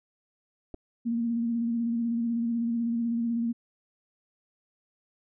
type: clicks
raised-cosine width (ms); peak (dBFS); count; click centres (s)
2; -28; 2; 0.742 / 0.745
type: tone with vibrato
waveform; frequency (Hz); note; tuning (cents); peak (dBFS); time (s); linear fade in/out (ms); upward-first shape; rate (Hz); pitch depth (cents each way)
sine; 233.1; A#3; 0; -25; 1.05-3.53; 20; square; 16; 25
effects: none